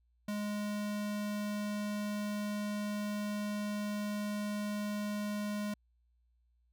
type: tone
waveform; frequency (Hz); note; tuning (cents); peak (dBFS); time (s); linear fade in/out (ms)
square; 207.7; G#3; 0; -35; 0.28-5.74; 5
effects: added 59 Hz sine -69 dBFS peak until 6.72 s